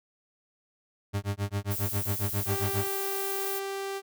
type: tone with tremolo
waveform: 40% pulse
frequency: 100.8 Hz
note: G2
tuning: 49 cents sharp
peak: -25 dBFS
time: 1.13-2.88 s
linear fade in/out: 20 ms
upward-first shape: sine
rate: 7.4 Hz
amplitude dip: 100%
type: noise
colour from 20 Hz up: violet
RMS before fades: -34 dBFS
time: 1.7-3.6 s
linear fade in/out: 20 ms
type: tone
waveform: sawtooth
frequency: 392 Hz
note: G4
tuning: in tune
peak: -28 dBFS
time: 2.45-4.02 s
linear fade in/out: 50 ms
effects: none